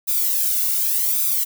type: noise with flanger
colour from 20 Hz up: violet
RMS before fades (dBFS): -20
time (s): 0.07-1.45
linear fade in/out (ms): 20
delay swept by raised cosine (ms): 0.81 to 1.43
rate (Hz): 0.87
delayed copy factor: +0.95
effects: none